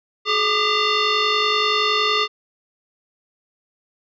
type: tone with frequency modulation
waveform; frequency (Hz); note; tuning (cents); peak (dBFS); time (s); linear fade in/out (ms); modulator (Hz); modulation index
sine; 1174.7; D6; 0; -16; 0.25-2.28; 50; 800; 4
effects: none